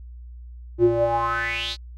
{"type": "tone with band-pass filter sweep", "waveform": "square", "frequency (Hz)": 116.54, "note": "A#2", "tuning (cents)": 0, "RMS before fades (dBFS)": -22, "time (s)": [0.78, 1.77], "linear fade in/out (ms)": 50, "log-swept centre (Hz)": [300, 4400], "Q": 6.4, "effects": ["added 60 Hz sine -37 dBFS peak until 1.97 s"]}